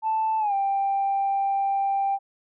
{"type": "tone with pitch glide", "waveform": "sine", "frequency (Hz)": [880, 788.5], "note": ["A5", "G5"], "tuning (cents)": [0, 10], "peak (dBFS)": -20, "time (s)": [0.02, 2.19], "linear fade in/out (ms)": 50, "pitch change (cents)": -190, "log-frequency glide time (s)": [0.39, 0.54], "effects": ["tanh soft clip ceiling -17 dBFS"]}